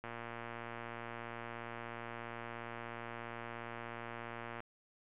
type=click train; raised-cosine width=0.5 ms; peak=-29 dBFS; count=535; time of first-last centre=0.04-4.604 s; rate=117 Hz; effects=resampled to 8000 Hz